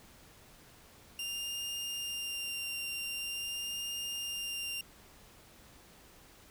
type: tone with vibrato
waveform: sawtooth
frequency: 2794 Hz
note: F7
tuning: in tune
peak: -33 dBFS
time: 1.19-4.81 s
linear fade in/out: 2 ms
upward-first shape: sine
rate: 0.45 Hz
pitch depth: 11 cents each way
effects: pink hiss -58 dBFS RMS until 6.5 s